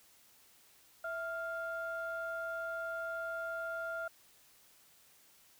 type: tone pair together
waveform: sine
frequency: 659.2 / 1396.9 Hz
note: E5 / F6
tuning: 0 / 0 cents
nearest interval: octave + minor second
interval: 1300 cents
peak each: -39 / -38 dBFS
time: 1.04-4.08 s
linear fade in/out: 5 ms
effects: tanh soft clip ceiling -30 dBFS + white hiss -64 dBFS RMS until 5.59 s